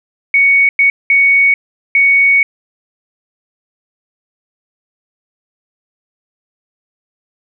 sine tone bursts at uneven times, 2229 Hz, C#7, 9 cents sharp, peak -6 dBFS, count 4, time 0.34-0.69 / 0.79-0.9 / 1.1-1.54 / 1.95-2.43 s, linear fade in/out 2 ms, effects none

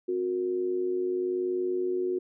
sine tone with amplitude modulation, 364.5 Hz, F#4, 26 cents flat, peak -23 dBFS, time 0.08-2.19 s, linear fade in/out 10 ms, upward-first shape sine, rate 101 Hz, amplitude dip 60%, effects none

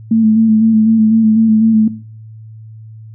sine tone with vibrato, 220.7 Hz, A3, 5 cents sharp, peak -7 dBFS, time 0.11-1.88 s, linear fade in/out 5 ms, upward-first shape square, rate 4 Hz, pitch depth 29 cents each way, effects noise-tail reverb RT60 0.5 s tail -17 dB re dry + added 110 Hz sine -31 dBFS peak until 3.14 s

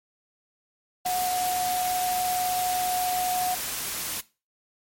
sine tone in noise, 730 Hz, F#5, 24 cents flat, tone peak -24 dBFS, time 1.05-3.55 s, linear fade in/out 10 ms, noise white, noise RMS -31 dBFS, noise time 1.05-4.21 s, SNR +4 dB, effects noise-tail reverb RT60 0.3 s tail -19 dB re dry + MP3 64 kbps

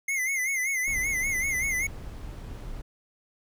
square tone with vibrato, 2101 Hz, C7, 7 cents sharp, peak -26 dBFS, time 0.08-1.87 s, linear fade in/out 5 ms, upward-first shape sine, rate 5.2 Hz, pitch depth 92 cents each way
brown noise, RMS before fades -38 dBFS, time 0.87-2.82 s, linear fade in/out 10 ms
effects none

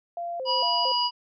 sine tone with vibrato, 600 Hz, D5, 37 cents sharp, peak -29 dBFS, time 0.17-0.92 s, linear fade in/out 2 ms, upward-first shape square, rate 2.2 Hz, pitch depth 240 cents each way
harmonic tone, 974 Hz, B5, 24 cents flat, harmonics 1 / 3 / 5, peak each -25 / -28 / -26 dBFS, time 0.45-1.11 s, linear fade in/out 50 ms
effects none

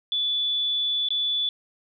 sine tone with dropouts, 3460 Hz, A7, 30 cents flat, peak -22 dBFS, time 0.12-1.49 s, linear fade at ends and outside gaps 1 ms, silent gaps 1.087-1.105 s, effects none

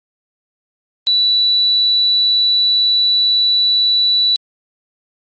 sine tone, 3951 Hz, B7, in tune, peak -10 dBFS, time 1.07-4.36 s, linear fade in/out 0 ms, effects MP3 32 kbps

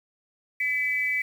sine tone pair together, 2002 / 2296 Hz, B6 / D7, +23 / -40 cents, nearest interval major second, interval 237 cents, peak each -26 dBFS, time 0.6-1.22 s, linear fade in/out 5 ms, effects 8-bit

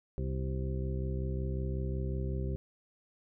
harmonic tone with a mistuned harmonic, 65.41 Hz, C2, in tune, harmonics 1 / 2 / 3 / 4 / 5 / 6 / 8, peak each -34 / -36 / -42 / -50 / -48 / -42 / -48 dBFS, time 0.18-2.56 s, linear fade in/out 0 ms, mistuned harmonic 6, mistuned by -22 cents, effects none

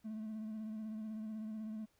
triangle tone with vibrato, 217.3 Hz, A3, 21 cents flat, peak -38 dBFS, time 0.04-1.86 s, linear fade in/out 20 ms, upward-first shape sine, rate 16 Hz, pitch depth 32 cents each way, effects tanh soft clip ceiling -34 dBFS + pink hiss -75 dBFS RMS until 1.99 s

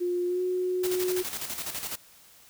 sine tone with pitch glide, 354.7 to 364.9 Hz, F4 to F#4, +27 to -24 cents, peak -25 dBFS, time 0-1.23 s, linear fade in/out 20 ms, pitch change +49 cents, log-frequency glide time 0.27-0.41 s
white noise with tremolo, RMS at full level -33 dBFS, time 0.83-1.96 s, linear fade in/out 10 ms, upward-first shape square, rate 12 Hz, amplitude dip 55%
effects white hiss -55 dBFS RMS until 2.49 s

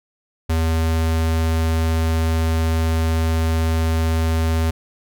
square tone, 81.1 Hz, E2, 28 cents flat, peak -17 dBFS, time 0.49-4.71 s, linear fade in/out 10 ms, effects none

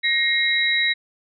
sine tone cluster, 1875 / 2137 / 3869 Hz, A#6 / C7 / B7, +10 / +36 / -36 cents, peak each -21 / -22 / -22 dBFS, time 0.03-0.94 s, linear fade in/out 20 ms, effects none

